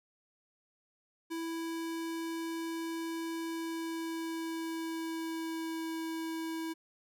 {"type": "tone with pitch glide", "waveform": "square", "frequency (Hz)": [329.6, 325.1], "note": ["E4", "E4"], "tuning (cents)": [0, -24], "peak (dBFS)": -36, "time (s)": [1.3, 6.74], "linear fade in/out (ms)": 20, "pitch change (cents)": -24, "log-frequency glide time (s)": [3.41, 5.9], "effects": []}